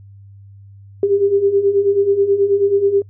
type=beating tone pair; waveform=sine; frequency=392 / 401.3 Hz; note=G4 / G4; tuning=0 / +41 cents; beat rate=9.3 Hz; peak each=-18 / -13 dBFS; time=1.03-3.02 s; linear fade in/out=2 ms; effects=noise-tail reverb RT60 0.1 s tail -26 dB re dry + added 99 Hz sine -38 dBFS peak until 3.09 s